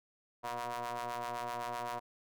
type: ring-modulated tone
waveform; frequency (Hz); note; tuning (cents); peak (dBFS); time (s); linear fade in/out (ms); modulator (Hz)
sawtooth; 120.7; B2; -39; -30; 0.43-2; 20; 841
effects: none